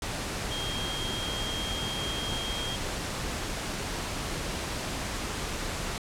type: tone in noise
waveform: sine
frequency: 3229 Hz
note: G#7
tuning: 49 cents flat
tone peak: -34 dBFS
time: 0.51-2.76 s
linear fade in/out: 2 ms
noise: pink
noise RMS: -33 dBFS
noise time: 0.02-5.98 s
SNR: -4 dB
effects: low-pass 9000 Hz 12 dB/octave